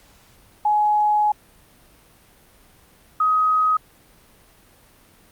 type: tone pair in turn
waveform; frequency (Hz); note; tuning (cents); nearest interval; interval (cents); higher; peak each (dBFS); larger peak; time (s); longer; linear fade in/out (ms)
sine; 841 / 1260.1; G#5 / D#6; +22 / +22; perfect fifth; 700; second; -15; neither; 0.65-1.32 / 3.2-3.77; first; 5
effects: pink hiss -53 dBFS RMS until 5.31 s + Opus 48 kbps